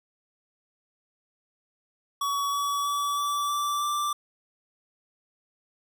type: tone with pitch steps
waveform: square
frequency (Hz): 1129 / 1138.2 / 1147.4 / 1156.7 / 1166.1 / 1175.6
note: C#6 / C#6 / D6 / D6 / D6 / D6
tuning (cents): +31 / +45 / -41 / -27 / -13 / +1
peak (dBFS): -26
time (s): 2.21-4.13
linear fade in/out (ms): 5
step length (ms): 320
effects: none

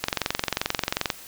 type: click train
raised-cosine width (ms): 0.2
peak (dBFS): -5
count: 25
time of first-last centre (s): 0.04-1.102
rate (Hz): 22.6
effects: white hiss -44 dBFS RMS until 1.27 s

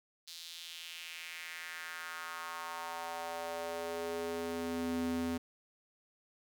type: tone with high-pass filter sweep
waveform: square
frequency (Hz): 83.8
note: E2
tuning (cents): +29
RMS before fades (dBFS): -40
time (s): 0.27-5.38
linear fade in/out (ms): 10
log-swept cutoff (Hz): 4200 to 200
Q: 2.6
effects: none

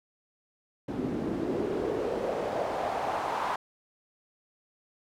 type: noise with band-pass filter sweep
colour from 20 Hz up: pink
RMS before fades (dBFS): -31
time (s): 0.88-3.56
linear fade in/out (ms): 5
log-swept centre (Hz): 250 to 990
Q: 2.7
effects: none

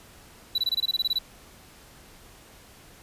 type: tone bursts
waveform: triangle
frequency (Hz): 3951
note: B7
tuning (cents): 0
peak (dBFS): -20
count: 12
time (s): 0.55-1.187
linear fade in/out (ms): 5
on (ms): 32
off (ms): 23
effects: pink hiss -51 dBFS RMS until 3.02 s + resampled to 32000 Hz

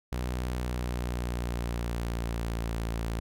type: tone with pitch glide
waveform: sawtooth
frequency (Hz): 61.74 to 56.62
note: B1 to A#1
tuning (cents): 0 to -50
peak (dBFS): -26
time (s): 0.12-3.2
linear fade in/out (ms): 5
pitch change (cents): -150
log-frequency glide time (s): 0.56-2.75
effects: none

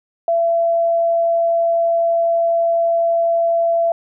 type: tone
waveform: sine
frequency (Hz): 673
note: E5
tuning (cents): +36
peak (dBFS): -13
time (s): 0.28-3.92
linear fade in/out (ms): 2
effects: none

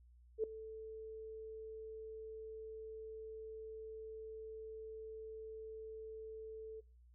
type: tone with ADSR envelope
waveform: sine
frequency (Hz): 440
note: A4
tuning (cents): 0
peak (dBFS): -30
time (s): 0.38-6.81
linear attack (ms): 57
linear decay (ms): 3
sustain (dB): -16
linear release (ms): 17
effects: noise-tail reverb RT60 0.4 s tail -23 dB re dry + added 60 Hz sine -61 dBFS peak until 7.14 s

